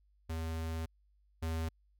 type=tone pair in turn; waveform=square; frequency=81.1 / 81.1 Hz; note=E2 / E2; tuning=-28 / -28 cents; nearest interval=unison; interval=0 cents; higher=neither; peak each=-36 / -34 dBFS; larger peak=second; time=0.29-0.86 / 1.42-1.69 s; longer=first; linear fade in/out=10 ms; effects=added 50 Hz sine -66 dBFS peak until 1.99 s